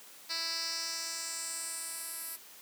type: tone with band-pass filter sweep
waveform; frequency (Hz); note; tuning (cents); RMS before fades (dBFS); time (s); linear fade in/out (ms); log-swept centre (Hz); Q
10% pulse; 329.6; E4; 0; -38; 0.29-2.37; 20; 4400 to 12000; 3
effects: white hiss -53 dBFS RMS until 2.61 s + high-pass 200 Hz 12 dB/octave